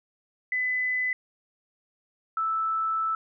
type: tone pair in turn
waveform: sine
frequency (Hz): 2007 / 1316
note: B6 / E6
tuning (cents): +27 / -3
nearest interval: perfect fifth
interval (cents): 730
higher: first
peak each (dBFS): -24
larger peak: neither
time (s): 0.52-1.13 / 2.37-3.15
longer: second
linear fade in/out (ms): 2
effects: none